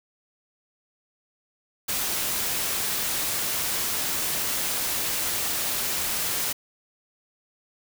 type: noise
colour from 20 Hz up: white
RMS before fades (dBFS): -27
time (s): 1.88-6.53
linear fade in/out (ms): 10
effects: none